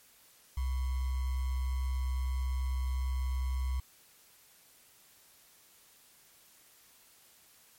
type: tone with sample-and-hold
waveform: sine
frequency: 64.4 Hz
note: C2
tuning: 27 cents flat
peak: -29 dBFS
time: 0.57-3.8 s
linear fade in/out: 5 ms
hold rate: 1050 Hz
effects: white hiss -61 dBFS RMS until 7.78 s + MP3 64 kbps